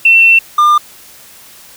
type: tone pair in turn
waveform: sine / triangle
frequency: 2697 / 1201.4 Hz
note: E7 / D6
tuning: +39 / +39 cents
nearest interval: octave + major second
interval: 1400 cents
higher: first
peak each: -3 dBFS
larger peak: neither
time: 0.05-0.39 / 0.58-0.78 s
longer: first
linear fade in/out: 5 ms
effects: white hiss -38 dBFS RMS until 1.76 s